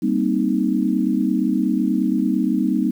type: chord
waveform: sine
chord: C minor seventh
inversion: second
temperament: equal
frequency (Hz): 196 / 233.1 / 261.6 / 311.1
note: G3 / Bb3 / C4 / Eb4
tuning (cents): 0 / 0 / 0 / 0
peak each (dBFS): -22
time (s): 0.02-2.91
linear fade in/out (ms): 10
effects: 8-bit